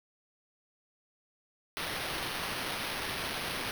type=noise with sample-and-hold; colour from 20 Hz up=white; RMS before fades=-36 dBFS; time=1.77-3.71 s; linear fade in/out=0 ms; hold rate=7350 Hz; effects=none